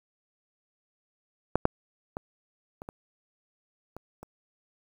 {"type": "clicks", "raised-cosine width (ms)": 1, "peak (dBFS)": [-8, -6, -19, -26, -24, -26, -29], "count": 7, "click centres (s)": [1.556, 1.654, 2.169, 2.819, 2.889, 3.966, 4.23], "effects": ["8-bit"]}